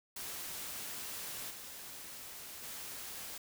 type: noise with level steps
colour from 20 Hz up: white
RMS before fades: -43 / -48 / -45 dBFS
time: 0.16-3.38 s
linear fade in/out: 5 ms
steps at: 1.5 / 2.63 s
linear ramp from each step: 10 ms
effects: none